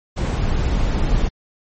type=noise; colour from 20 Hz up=brown; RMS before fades=-18 dBFS; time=0.16-1.29 s; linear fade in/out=20 ms; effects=MP3 32 kbps